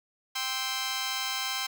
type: chord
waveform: 10% pulse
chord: C major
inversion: second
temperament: just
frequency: 784.9 / 1046.5 / 1308.1 Hz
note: G5 / C6 / E6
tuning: +2 / 0 / -14 cents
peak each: -27 / -25 / -30 dBFS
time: 0.35-1.67 s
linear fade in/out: 10 ms
effects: none